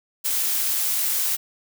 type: noise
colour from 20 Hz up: blue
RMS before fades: -23 dBFS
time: 0.24-1.37 s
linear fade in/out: 20 ms
effects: none